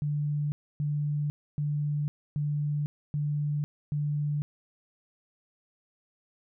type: tone bursts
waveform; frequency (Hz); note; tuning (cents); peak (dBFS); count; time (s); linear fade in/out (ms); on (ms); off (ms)
sine; 147.3; D3; +6; -26; 6; 0.02-4.42; 0; 500; 280
effects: none